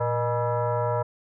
sine tone with frequency modulation, 246.9 Hz, B3, in tune, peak -22 dBFS, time 0-1.03 s, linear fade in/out 10 ms, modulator 362 Hz, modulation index 2.4, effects none

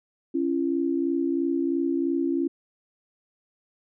sine tone pair together, 275.8 / 338.8 Hz, C#4 / E4, -9 / +48 cents, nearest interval major third, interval 357 cents, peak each -25 dBFS, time 0.34-2.48 s, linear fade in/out 10 ms, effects none

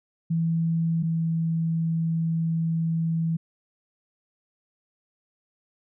sine tone pair in turn, 164.81 / 163.86 Hz, E3 / E3, 0 / -10 cents, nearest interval unison, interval 10 cents, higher first, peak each -21 / -22 dBFS, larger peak first, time 0.3-1.03 / 1.03-3.37 s, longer second, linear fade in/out 10 ms, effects none

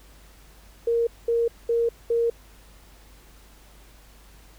sine tone bursts, 466.2 Hz, A#4, in tune, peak -19 dBFS, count 4, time 0.87-2.3 s, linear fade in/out 5 ms, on 200 ms, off 210 ms, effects added 50 Hz sine -50 dBFS peak until 4.58 s + pink hiss -54 dBFS RMS until 4.58 s

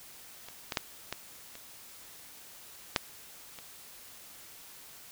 clicks, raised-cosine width 0.2 ms, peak -27 / -16 / -10 / -16 / -28 / -7 / -27 dBFS, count 7, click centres 0.486 / 0.722 / 0.772 / 1.126 / 1.554 / 2.962 / 3.588 s, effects white hiss -51 dBFS RMS until 5.11 s

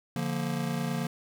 square chord, Bb major, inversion first, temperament just, 145.68 / 174.81 / 233.1 Hz, D3 / F3 / Bb3, -14 / +2 / 0 cents, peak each -34 dBFS, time 0.16-1.07 s, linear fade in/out 2 ms, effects none

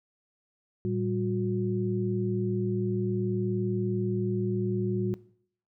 sine tone cluster, 113.1 / 193.7 / 362.1 Hz, A2 / G3 / F#4, +48 / -20 / -37 cents, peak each -31 dBFS, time 0.85-5.14 s, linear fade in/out 0 ms, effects noise-tail reverb RT60 0.6 s tail -19 dB re dry

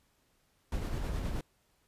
brown noise with tremolo, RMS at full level -33 dBFS, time 0.72-1.41 s, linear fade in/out 2 ms, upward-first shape sine, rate 9.5 Hz, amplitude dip 35%, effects pink hiss -72 dBFS RMS until 1.87 s + resampled to 32000 Hz

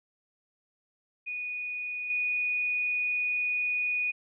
sine tone with level steps, 2469 Hz, D#7, 14 cents flat, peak -32 / -26 dBFS, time 1.26-4.12 s, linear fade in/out 20 ms, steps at 2.1 s, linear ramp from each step 2 ms, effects none

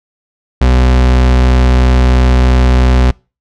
40% pulse tone, 63 Hz, B1, 35 cents sharp, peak -5 dBFS, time 0.61-3.11 s, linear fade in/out 5 ms, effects noise-tail reverb RT60 0.3 s tail -25 dB re dry + low-pass 5000 Hz 12 dB/octave

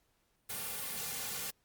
white noise with comb filter, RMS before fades -39 dBFS, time 0.49-1.51 s, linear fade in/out 10 ms, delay 3.1 ms, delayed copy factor -1, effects pink hiss -75 dBFS RMS until 1.64 s + Opus 48 kbps

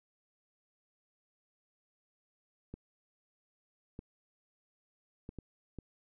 clicks, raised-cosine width 3 ms, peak -30 dBFS, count 5, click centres 2.74 / 3.991 / 5.291 / 5.387 / 5.787 s, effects none

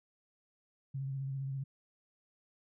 sine tone with vibrato, 135.6 Hz, C#3, 38 cents flat, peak -35 dBFS, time 0.94-1.64 s, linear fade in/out 10 ms, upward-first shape sine, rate 15 Hz, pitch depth 31 cents each way, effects none

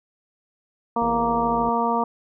harmonic tone, 233.6 Hz, A#3, 4 cents sharp, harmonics 1 / 2 / 3 / 4 / 5, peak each -26 / -27 / -26 / -23 / -27 dBFS, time 0.96-2.04 s, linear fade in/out 5 ms
click train, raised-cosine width 2 ms, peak -22 dBFS, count 56, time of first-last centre 1.02-1.688 s, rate 82.3 Hz
effects none

